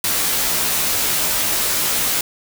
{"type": "noise with comb filter", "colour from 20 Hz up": "white", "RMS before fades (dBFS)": -19, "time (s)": [0.04, 2.21], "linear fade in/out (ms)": 2, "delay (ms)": 15, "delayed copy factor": -0.75, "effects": []}